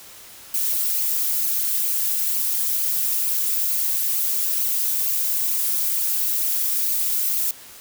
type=noise with flanger; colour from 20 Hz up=violet; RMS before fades=-22 dBFS; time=0.54-7.51 s; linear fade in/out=2 ms; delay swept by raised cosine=0.54 to 5.14 ms; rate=2.2 Hz; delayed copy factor=-0.8; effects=white hiss -43 dBFS RMS until 7.8 s